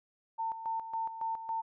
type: tone with tremolo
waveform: sine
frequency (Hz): 900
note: A5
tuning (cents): +39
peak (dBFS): -31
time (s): 0.38-1.62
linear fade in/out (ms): 20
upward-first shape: square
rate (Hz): 3.6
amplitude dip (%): 65
effects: none